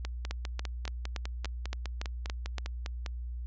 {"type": "two click trains", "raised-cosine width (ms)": 0.2, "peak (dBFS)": [-18, -20], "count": [9, 16], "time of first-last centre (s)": [[0.31, 2.583], [0.05, 3.062]], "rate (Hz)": [3.52, 4.98], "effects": ["added 60 Hz sine -35 dBFS peak until 3.46 s", "resampled to 16000 Hz"]}